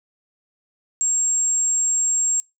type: tone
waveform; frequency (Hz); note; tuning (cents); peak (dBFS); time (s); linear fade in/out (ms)
sine; 7530; A#8; +16; -17; 1.01-2.4; 0
effects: noise-tail reverb RT60 0.2 s tail -24 dB re dry